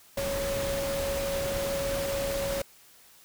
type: tone in noise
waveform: sine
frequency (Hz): 554.4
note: C#5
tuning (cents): 0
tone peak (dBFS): -29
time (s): 0.17-2.62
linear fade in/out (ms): 5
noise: pink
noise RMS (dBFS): -34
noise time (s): 0.17-2.62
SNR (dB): +2
effects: white hiss -56 dBFS RMS until 3.24 s